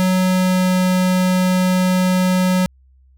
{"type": "tone with pitch glide", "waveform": "square", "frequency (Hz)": [185, 183.83], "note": ["F#3", "F#3"], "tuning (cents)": [0, -11], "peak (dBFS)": -14, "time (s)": [0, 2.66], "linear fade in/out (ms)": 0, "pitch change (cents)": -11, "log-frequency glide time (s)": [0.16, 0.74], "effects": ["added 65 Hz sine -48 dBFS peak until 3.17 s"]}